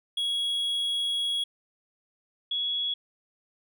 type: tone pair in turn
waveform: triangle / sine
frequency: 3328 / 3355 Hz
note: G#7 / G#7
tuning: +3 / +17 cents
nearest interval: unison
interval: 14 cents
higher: second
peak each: -24 / -26 dBFS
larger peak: first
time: 0.17-1.44 / 2.51-2.94 s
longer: first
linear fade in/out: 5 ms
effects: none